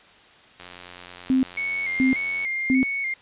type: click train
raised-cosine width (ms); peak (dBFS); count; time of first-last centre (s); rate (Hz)
0.2; -22; 166; 0.6-2.448; 89.3
type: tone bursts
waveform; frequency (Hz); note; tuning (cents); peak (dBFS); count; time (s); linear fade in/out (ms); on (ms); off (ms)
sine; 260.9; C4; -5; -16; 3; 1.3-2.83; 0; 130; 570
type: tone with vibrato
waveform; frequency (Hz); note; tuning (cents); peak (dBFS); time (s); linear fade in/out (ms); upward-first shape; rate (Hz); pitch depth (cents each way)
sine; 2165; C#7; -41; -24; 1.57-3.14; 5; square; 1.7; 42
effects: white hiss -51 dBFS RMS until 3.21 s + resampled to 8000 Hz